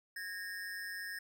square ring-modulated tone, 1743 Hz, A6, 17 cents flat, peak -38 dBFS, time 0.16-1.19 s, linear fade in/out 5 ms, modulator 95.8 Hz, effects none

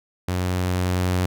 sawtooth tone with level ramp, 90.9 Hz, F#2, 30 cents flat, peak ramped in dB -18 to -15 dBFS, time 0.28-1.26 s, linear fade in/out 5 ms, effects none

